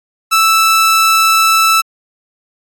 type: tone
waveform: sawtooth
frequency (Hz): 1318.5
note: E6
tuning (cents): 0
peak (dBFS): -4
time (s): 0.31-1.82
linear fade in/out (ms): 20
effects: AAC 64 kbps